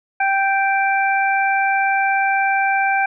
harmonic tone, 783 Hz, G5, 2 cents flat, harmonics 1 / 2 / 3, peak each -17 / -20 / -22 dBFS, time 0.2-3.06 s, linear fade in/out 5 ms, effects none

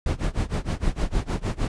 brown noise with tremolo, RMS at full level -21 dBFS, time 0.06-1.68 s, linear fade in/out 2 ms, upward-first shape sine, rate 6.5 Hz, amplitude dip 95%, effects resampled to 22050 Hz

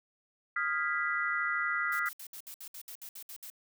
sine chord, F half-diminished seventh, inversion third, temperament equal with one note detuned, 1244.5 / 1396.9 / 1639.3 / 1975.5 Hz, Eb6 / F6 / Ab6 / Cb7, 0 / 0 / -23 / 0 cents, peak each -36 / -33 / -38 / -33 dBFS, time 0.56-2.09 s, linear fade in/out 5 ms
blue noise bursts, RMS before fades -45 dBFS, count 12, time 1.92-3.501 s, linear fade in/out 2 ms, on 74 ms, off 63 ms
effects none

